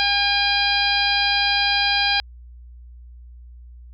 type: harmonic tone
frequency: 808 Hz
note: G#5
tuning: 48 cents flat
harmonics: 1 / 2 / 3 / 4 / 5 / 6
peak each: -24 / -24 / -24 / -24 / -24 / -24 dBFS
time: 0-2.2 s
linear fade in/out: 0 ms
effects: added 60 Hz sine -39 dBFS peak until 3.93 s